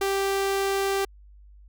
sawtooth tone, 392 Hz, G4, in tune, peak -19 dBFS, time 0.01-1.05 s, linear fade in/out 5 ms, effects added 50 Hz sine -47 dBFS peak until 1.68 s

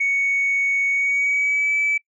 sine tone with pitch glide, 2226 to 2303 Hz, C#7 to D7, +7 to -34 cents, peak -16 dBFS, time 0-1.98 s, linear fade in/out 10 ms, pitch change +59 cents, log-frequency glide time 0.89-1.75 s, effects noise-tail reverb RT60 0.1 s tail -22 dB re dry + tanh soft clip ceiling -14 dBFS

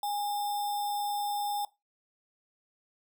sine tone with sample-and-hold, 821 Hz, G#5, 20 cents flat, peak -29 dBFS, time 0.03-1.65 s, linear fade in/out 2 ms, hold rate 4410 Hz, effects noise-tail reverb RT60 0.2 s tail -18 dB re dry

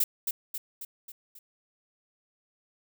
violet noise with echo, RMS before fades -24 dBFS, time 0-0.04 s, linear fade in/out 5 ms, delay 270 ms, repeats 5, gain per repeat -5 dB, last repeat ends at 1.39 s, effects none

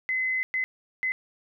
sine tone bursts at uneven times, 2039 Hz, C7, 45 cents flat, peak -24 dBFS, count 3, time 0.09-0.43 / 0.54-0.64 / 1.03-1.12 s, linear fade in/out 0 ms, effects none

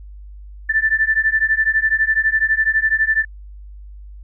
sine beating tone pair, 1760 / 1772 Hz, A6 / A6, 0 / +12 cents, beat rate 12 Hz, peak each -17 / -17 dBFS, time 0.69-3.25 s, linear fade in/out 10 ms, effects added 50 Hz sine -34 dBFS peak until 4.23 s

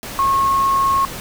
sine tone in noise, 1089 Hz, C#6, 31 cents flat, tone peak -13 dBFS, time 0.19-1.05 s, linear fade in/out 0 ms, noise pink, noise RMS -30 dBFS, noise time 0.03-1.2 s, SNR +14 dB, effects none

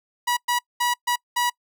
sawtooth tone bursts at uneven times, 969 Hz, B5, 33 cents flat, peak -16 dBFS, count 5, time 0.27-0.37 / 0.48-0.59 / 0.8-0.94 / 1.07-1.16 / 1.36-1.5 s, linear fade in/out 10 ms, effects noise-tail reverb RT60 0.1 s tail -26 dB re dry

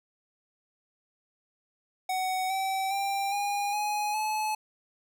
square tone with pitch steps, 748 / 769 / 790.6 / 812.9 / 835.7 / 859.2 Hz, F#5 / G5 / G5 / G#5 / G#5 / A5, +19 / -33 / +15 / -37 / +11 / -41 cents, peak -28 dBFS, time 2.09-4.55 s, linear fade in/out 5 ms, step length 410 ms, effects none

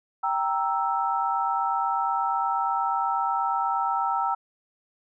sine chord, E diminished, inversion first, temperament equal, 784 / 932.3 / 1318.5 Hz, G5 / Bb5 / E6, 0 / 0 / 0 cents, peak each -27 dBFS, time 0.23-4.35 s, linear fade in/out 10 ms, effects none

